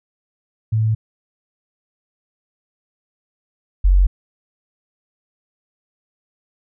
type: tone pair in turn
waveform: sine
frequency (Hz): 110 / 46.25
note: A2 / F#1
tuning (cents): 0 / 0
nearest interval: octave + minor third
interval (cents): 1500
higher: first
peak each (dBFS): -14 / -9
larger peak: second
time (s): 0.72-0.95 / 3.84-4.07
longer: neither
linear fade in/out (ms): 10
effects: none